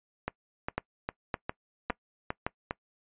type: two click trains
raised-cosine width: 0.5 ms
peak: -14 / -16 dBFS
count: 4 / 7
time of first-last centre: 0.78-2.465 / 0.28-2.709 s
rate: 1.78 / 2.47 Hz
effects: noise-tail reverb RT60 0.1 s tail -22 dB re dry + resampled to 8000 Hz